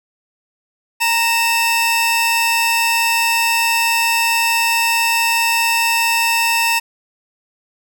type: tone pair together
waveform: sawtooth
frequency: 927.2 / 2637 Hz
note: A#5 / E7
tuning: -10 / 0 cents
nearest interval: octave + tritone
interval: 1810 cents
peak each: -13 dBFS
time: 1-6.8 s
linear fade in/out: 20 ms
effects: none